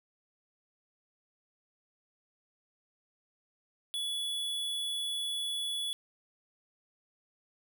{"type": "tone", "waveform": "square", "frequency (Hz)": 3412, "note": "G#7", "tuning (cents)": 46, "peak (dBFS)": -33, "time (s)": [3.94, 5.93], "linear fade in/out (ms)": 0, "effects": []}